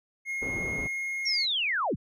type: tone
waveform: triangle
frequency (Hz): 2150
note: C7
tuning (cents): +47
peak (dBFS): -28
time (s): 0.25-1.47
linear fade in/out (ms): 50
type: low-pass noise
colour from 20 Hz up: white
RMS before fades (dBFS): -37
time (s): 0.41-0.88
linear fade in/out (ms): 20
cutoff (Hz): 420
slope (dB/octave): 12
type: linear sweep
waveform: sine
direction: down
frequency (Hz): 5700 to 43.65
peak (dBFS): -25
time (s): 1.25-1.96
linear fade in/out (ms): 20
effects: none